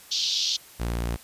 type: band-pass noise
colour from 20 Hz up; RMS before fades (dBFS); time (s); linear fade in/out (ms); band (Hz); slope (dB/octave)
pink; -26; 0.11-0.57; 10; 3200 to 5800; 48
type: tone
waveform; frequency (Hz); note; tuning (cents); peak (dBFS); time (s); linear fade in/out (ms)
sawtooth; 58.27; A#1; 0; -22; 0.79-1.17; 20
effects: white hiss -49 dBFS RMS until 1.23 s + resampled to 32000 Hz